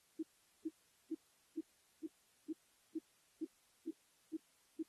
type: tone bursts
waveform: sine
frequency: 320 Hz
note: D#4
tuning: 49 cents sharp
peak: -37 dBFS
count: 11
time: 0.19-4.83 s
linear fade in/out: 10 ms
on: 40 ms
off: 420 ms
effects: white hiss -73 dBFS RMS until 4.88 s + AAC 32 kbps